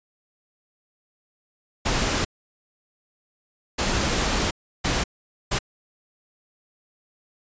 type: noise bursts at uneven times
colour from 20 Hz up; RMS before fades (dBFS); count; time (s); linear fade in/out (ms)
pink; -23; 4; 1.85-2.25 / 3.78-4.51 / 4.84-5.04 / 5.51-5.59; 10
effects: resampled to 16000 Hz